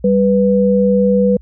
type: tone pair together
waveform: sine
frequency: 196.42 / 492.8 Hz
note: G3 / B4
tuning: +4 / -4 cents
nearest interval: octave + major third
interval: 1592 cents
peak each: -12 dBFS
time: 0.04-1.37 s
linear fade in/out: 5 ms
effects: added 60 Hz sine -36 dBFS peak until 1.41 s